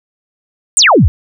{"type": "exponential sweep", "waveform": "sine", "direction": "down", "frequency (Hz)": [9260, 58.4], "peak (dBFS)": -4, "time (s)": [0.77, 1.08], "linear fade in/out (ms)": 0, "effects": []}